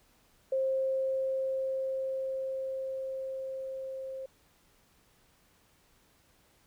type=tone with level ramp; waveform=sine; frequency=530 Hz; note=C5; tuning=22 cents sharp; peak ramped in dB=-26 to -37 dBFS; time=0.52-4.26 s; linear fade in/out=5 ms; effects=pink hiss -66 dBFS RMS until 6.66 s